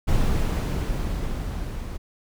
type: noise with level ramp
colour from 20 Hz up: brown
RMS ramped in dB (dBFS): -20 to -32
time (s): 0.07-1.98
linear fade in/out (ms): 20
effects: none